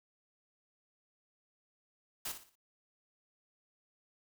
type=noise with echo; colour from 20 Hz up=white; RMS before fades=-39 dBFS; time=2.25-2.32 s; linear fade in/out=5 ms; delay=59 ms; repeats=4; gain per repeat=-9 dB; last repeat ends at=2.556 s; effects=none